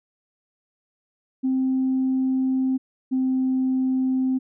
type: tone pair in turn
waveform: sine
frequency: 261.6 / 260.1 Hz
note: C4 / C4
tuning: 0 / -10 cents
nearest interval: unison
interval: 10 cents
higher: first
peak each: -18 dBFS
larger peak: neither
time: 1.43-2.78 / 3.11-4.39 s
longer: first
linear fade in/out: 20 ms
effects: tanh soft clip ceiling -15 dBFS